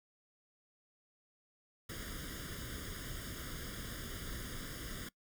pink noise with comb filter, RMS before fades -44 dBFS, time 1.89-5.09 s, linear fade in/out 5 ms, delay 0.59 ms, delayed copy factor +0.9, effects noise-tail reverb RT60 0.1 s tail -21 dB re dry

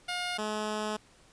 10% pulse tone pair in turn, 714 / 213.3 Hz, F5 / G#3, +38 / +46 cents, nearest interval octave + major sixth, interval 2092 cents, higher first, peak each -23 dBFS, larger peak neither, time 0.08-0.38 / 0.38-0.97 s, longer second, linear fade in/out 10 ms, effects pink hiss -60 dBFS RMS until 1.32 s + resampled to 22050 Hz

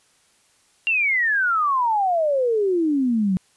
sine exponential sweep, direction down, 2794 to 180 Hz, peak -17 dBFS, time 0.87-3.37 s, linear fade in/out 0 ms, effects white hiss -60 dBFS RMS until 3.56 s + resampled to 24000 Hz

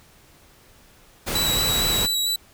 pink noise, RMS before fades -26 dBFS, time 1.26-2.07 s, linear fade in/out 20 ms
sawtooth tone with vibrato, 3914 Hz, B7, 16 cents flat, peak -18 dBFS, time 1.35-2.36 s, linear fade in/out 5 ms, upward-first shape square, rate 4.4 Hz, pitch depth 17 cents each way
effects pink hiss -53 dBFS RMS until 2.53 s

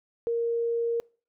sine tone, 466.2 Hz, A#4, in tune, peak -24 dBFS, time 0.27-1 s, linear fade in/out 0 ms, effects noise-tail reverb RT60 0.4 s tail -26 dB re dry

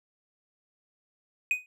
triangle tone with exponential decay, 2496 Hz, D#7, 5 cents sharp, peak -18 dBFS, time 1.51-1.66 s, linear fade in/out 1 ms, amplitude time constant 32 ms, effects none

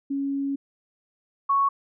sine tone pair in turn, 277.2 / 1108.8 Hz, C#4 / C#6, 0 / 0 cents, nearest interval 2 octaves, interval 2400 cents, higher second, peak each -24 / -18 dBFS, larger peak second, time 0.1-0.56 / 1.49-1.69 s, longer first, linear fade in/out 10 ms, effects none

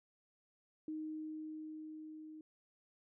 sine tone with level ramp, 311.1 Hz, D#4, in tune, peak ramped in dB -39 to -49 dBFS, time 0.88-2.41 s, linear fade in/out 2 ms, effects none

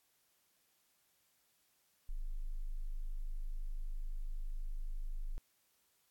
sine tone, 25.96 Hz, G#0, in tune, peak -36 dBFS, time 2.09-5.38 s, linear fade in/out 0 ms, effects white hiss -75 dBFS RMS until 6.1 s + AAC 64 kbps

